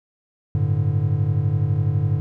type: chord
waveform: triangle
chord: G suspended second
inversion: none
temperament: equal with one note detuned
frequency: 98 / 110 / 146.32 Hz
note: G2 / A2 / D3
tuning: 0 / 0 / -6 cents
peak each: -20 dBFS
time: 0.55-2.2 s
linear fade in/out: 0 ms
effects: none